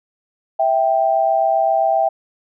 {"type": "tone pair together", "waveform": "sine", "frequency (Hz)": [656, 783.6], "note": ["E5", "G5"], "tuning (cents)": [-9, -1], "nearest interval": "minor third", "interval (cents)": 308, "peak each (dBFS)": -16, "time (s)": [0.59, 2.09], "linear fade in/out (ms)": 10, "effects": []}